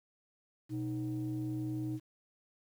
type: tone pair together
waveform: sine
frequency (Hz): 123.6 / 311.9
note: B2 / D#4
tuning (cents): +2 / +4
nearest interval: octave + major third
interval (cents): 1602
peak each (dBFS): -36 / -35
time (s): 0.69-2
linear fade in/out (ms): 50
effects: tanh soft clip ceiling -29 dBFS + 10-bit